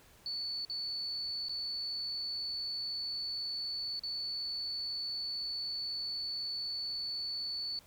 sine tone with dropouts, 4462 Hz, C#8, 11 cents sharp, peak -35 dBFS, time 0.26-7.79 s, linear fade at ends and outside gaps 1 ms, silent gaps 0.65-0.698 / 1.485-1.494 / 3.994-4.035 s, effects pink hiss -61 dBFS RMS until 7.86 s

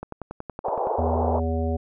click train, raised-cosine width 1 ms, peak -19 dBFS, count 10, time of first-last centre 0.03-0.871 s, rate 10.7 Hz
white band-pass noise, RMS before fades -26 dBFS, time 0.64-1.4 s, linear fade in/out 10 ms, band 400 to 920 Hz, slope 48 dB/octave
harmonic tone, 81.3 Hz, E2, 23 cents flat, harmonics 1 / 3 / 5 / 7 / 9, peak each -24 / -29 / -31 / -32 / -34 dBFS, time 0.98-1.77 s, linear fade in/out 10 ms
effects none

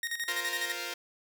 sawtooth tone with tremolo, 1864.7 Hz, A#6, in tune, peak -27 dBFS, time 0.03-0.72 s, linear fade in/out 2 ms, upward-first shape square, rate 12 Hz, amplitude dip 70%
5% pulse chord, F suspended fourth, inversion none, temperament equal, 349.2 / 466.2 / 523.3 Hz, F4 / Bb4 / C5, 0 / 0 / 0 cents, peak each -28 dBFS, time 0.28-0.94 s, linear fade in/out 5 ms
effects none

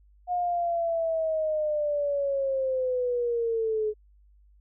sine linear sweep, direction down, 720 to 422.4 Hz, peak -24 dBFS, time 0.27-3.94 s, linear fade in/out 50 ms, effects added 50 Hz sine -55 dBFS peak until 4.6 s

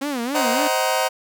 sawtooth tone with vibrato, 261.6 Hz, C4, in tune, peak -19 dBFS, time 0.01-0.68 s, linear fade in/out 10 ms, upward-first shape sine, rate 3.6 Hz, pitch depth 210 cents each way
sawtooth chord, C half-diminished seventh, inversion none, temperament just, 523.3 / 627.9 / 753.5 / 941.9 Hz, C5 / Eb5 / Gb5 / Bb5, 0 / +16 / +31 / +18 cents, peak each -20 dBFS, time 0.34-1.09 s, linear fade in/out 20 ms
effects none

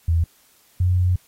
sine tone pair in turn, 82.9 / 90.53 Hz, E2 / F#2, +10 / -37 cents, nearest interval major second, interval 153 cents, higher second, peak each -15 dBFS, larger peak neither, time 0.08-0.24 / 0.8-1.16 s, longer second, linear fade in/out 5 ms, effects white hiss -57 dBFS RMS until 1.27 s + AAC 48 kbps

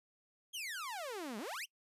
sawtooth exponential two-way sweep, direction down then up, 3321 to 198.6 to 3286 Hz, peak -37 dBFS, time 0.53-1.66 s, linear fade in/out 20 ms, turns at 1.38 s, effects noise-tail reverb RT60 0.1 s tail -25 dB re dry + resampled to 32000 Hz

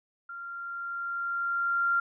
sine tone with level ramp, 1386 Hz, F6, 14 cents flat, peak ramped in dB -38 to -22 dBFS, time 0.29-2 s, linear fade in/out 5 ms, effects none

